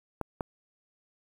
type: clicks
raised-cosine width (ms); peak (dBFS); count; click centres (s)
1; -17; 2; 0.213 / 0.408
effects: 8-bit